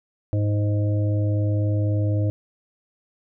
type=harmonic tone; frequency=103.9 Hz; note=G#2; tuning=1 cent sharp; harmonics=1 / 3 / 5 / 6; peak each=-19 / -29 / -33 / -35 dBFS; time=0.33-2.3 s; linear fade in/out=0 ms; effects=none